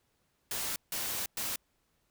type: noise bursts at uneven times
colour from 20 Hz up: white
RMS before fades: -35 dBFS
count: 3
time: 0.51-0.76 / 0.92-1.26 / 1.37-1.56 s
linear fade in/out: 2 ms
effects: pink hiss -75 dBFS RMS until 2.1 s